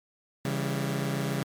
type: chord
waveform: sawtooth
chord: C# diminished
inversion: none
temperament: just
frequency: 138.59 / 166.31 / 199.57 Hz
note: C#3 / E3 / G3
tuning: 0 / +16 / +31 cents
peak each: -26 / -30 / -29 dBFS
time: 0.45-1.43 s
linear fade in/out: 2 ms
effects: MP3 96 kbps